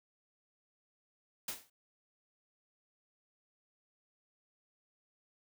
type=noise with exponential decay; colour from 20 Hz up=white; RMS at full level=-35 dBFS; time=1.48-1.7 s; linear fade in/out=5 ms; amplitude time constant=47 ms; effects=none